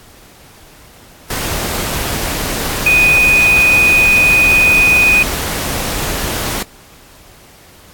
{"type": "tone in noise", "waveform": "sine", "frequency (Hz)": 2486, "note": "D#7", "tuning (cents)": -2, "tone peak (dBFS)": -7, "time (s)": [2.86, 5.23], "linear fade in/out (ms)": 5, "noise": "pink", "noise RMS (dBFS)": -19, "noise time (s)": [1.3, 6.63], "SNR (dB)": 9, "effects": ["pink hiss -42 dBFS RMS until 7.93 s", "AAC 64 kbps"]}